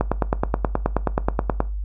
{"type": "click train", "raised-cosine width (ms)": 1, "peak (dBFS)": -4, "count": 16, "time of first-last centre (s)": [0.01, 1.604], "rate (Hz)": 9.41, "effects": ["noise-tail reverb RT60 0.3 s tail -18 dB re dry", "added 50 Hz sine -24 dBFS peak until 1.84 s"]}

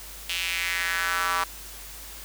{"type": "tone with high-pass filter sweep", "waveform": "square", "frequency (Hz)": 89, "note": "F2", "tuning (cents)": 33, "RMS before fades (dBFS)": -27, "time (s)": [0.29, 1.44], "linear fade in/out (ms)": 5, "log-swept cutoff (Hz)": [2900, 1100], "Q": 3.2, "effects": ["added 50 Hz sine -45 dBFS peak until 2.24 s", "white hiss -42 dBFS RMS until 2.24 s"]}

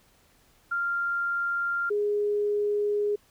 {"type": "tone pair in turn", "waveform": "sine", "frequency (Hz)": [1392, 413.8], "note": ["F6", "G#4"], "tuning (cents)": [-6, -6], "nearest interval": "octave + major sixth", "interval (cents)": 2100, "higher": "first", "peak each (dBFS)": [-25, -23], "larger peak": "second", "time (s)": [[0.71, 1.9], [1.9, 3.16]], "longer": "second", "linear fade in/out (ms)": 10, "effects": ["pink hiss -62 dBFS RMS until 3.3 s"]}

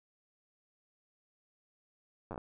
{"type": "slowing click train", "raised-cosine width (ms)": 1, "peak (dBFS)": -27, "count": 6, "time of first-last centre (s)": [2.31, 2.378], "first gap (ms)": 9, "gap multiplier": 1.21, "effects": []}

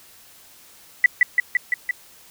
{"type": "tone with echo", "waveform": "sine", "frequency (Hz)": 1975.5, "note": "B6", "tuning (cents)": 0, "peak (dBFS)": -8, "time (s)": [1.04, 1.06], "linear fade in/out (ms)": 2, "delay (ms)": 170, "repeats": 5, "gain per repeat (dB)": -2, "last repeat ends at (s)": 1.91, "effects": ["white hiss -49 dBFS RMS until 2.3 s"]}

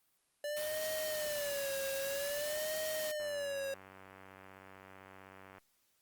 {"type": "tone with vibrato", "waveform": "square", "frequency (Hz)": 583, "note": "D5", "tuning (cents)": -13, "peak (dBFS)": -37, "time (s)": [0.44, 3.74], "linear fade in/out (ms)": 2, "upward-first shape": "sine", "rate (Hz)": 0.52, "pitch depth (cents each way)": 120}
{"type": "noise", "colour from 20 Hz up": "white", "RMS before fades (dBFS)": -43, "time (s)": [0.56, 3.12], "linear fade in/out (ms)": 10}
{"type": "click train", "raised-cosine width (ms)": 0.5, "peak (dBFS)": -38, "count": 229, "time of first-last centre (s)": [3.2, 5.582], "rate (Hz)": 95.7}
{"effects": ["white hiss -75 dBFS RMS until 6.01 s", "Opus 32 kbps"]}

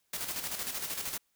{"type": "noise with tremolo", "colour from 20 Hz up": "white", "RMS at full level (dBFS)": -35, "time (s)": [0.13, 1.18], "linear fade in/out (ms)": 5, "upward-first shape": "square", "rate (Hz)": 13, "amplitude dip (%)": 50, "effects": ["white hiss -75 dBFS RMS until 1.35 s"]}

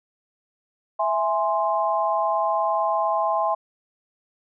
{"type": "chord", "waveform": "sine", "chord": "E augmented", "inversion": "none", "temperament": "equal", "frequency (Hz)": [659.3, 830.6, 1046.5], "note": ["E5", "G#5", "B#5"], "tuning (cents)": [0, 0, 0], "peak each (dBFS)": -24, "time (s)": [0.99, 3.55], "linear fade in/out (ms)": 10, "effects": []}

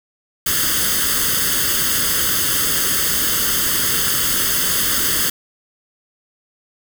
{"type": "noise with comb filter", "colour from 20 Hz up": "white", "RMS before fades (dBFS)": -18, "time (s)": [0.46, 5.3], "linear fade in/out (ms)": 5, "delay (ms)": 0.62, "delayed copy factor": 0.8, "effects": []}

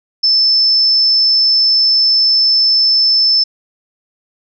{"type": "tone", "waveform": "sine", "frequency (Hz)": 5274, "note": "E8", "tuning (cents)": 0, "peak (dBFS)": -8, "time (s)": [0.23, 3.44], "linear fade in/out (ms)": 10, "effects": []}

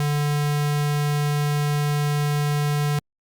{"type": "tone with notch filter", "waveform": "square", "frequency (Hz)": 146.83, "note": "D3", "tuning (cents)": 0, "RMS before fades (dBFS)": -22, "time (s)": [0, 2.99], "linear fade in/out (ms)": 2, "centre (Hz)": 310, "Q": 1.2, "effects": ["Opus 48 kbps"]}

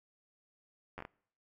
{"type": "slowing click train", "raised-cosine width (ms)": 0.5, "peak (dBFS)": -28, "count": 5, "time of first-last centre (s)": [0.98, 1.051], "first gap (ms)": 10, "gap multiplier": 1.4, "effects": ["noise-tail reverb RT60 0.6 s tail -24 dB re dry"]}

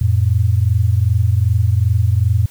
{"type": "tone pair together", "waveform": "sine", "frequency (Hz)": [89.22, 111.8], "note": ["F2", "A2"], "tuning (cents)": [38, 28], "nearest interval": "major third", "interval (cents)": 390, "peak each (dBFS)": -14, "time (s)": [0.01, 2.46], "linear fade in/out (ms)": 5, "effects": ["white hiss -46 dBFS RMS until 2.5 s"]}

